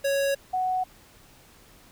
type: tone pair in turn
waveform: square / sine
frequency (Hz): 554.4 / 741.6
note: C#5 / F#5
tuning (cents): 0 / +4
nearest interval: perfect fourth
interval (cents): 504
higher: second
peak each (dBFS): -23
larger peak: neither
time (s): 0.04-0.35 / 0.53-0.84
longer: neither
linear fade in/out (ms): 10
effects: pink hiss -54 dBFS RMS until 1.91 s